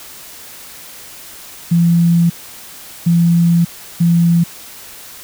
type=tone bursts at uneven times; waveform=sine; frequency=170 Hz; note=F3; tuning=46 cents flat; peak=-8 dBFS; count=3; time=1.71-2.3 / 3.06-3.65 / 4-4.44 s; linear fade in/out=10 ms; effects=white hiss -35 dBFS RMS until 5.23 s